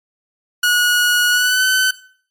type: tone with pitch glide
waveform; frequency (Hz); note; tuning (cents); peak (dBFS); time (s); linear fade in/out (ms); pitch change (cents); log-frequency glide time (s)
sawtooth; 1455 to 1518.5; F#6 to F#6; -29 to +44; -9; 0.63-1.91; 5; +73; 1.29-1.64
effects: noise-tail reverb RT60 0.5 s tail -17 dB re dry + MP3 64 kbps